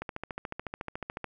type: click train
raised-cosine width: 0.5 ms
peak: -20 dBFS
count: 18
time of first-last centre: 0.02-1.243 s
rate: 13.9 Hz
effects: none